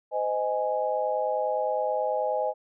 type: chord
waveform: sine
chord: Ab major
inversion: first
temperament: equal with one note detuned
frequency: 512.8 / 622.3 / 830.6 Hz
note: C5 / Eb5 / Ab5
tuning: -35 / 0 / 0 cents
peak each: -29 / -28 / -29 dBFS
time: 0.11-2.54 s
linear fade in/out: 50 ms
effects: none